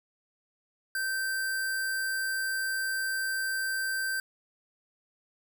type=tone with sample-and-hold; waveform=sine; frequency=1553 Hz; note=G6; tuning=17 cents flat; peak=-28 dBFS; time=0.95-4.2 s; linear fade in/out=2 ms; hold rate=6300 Hz; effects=none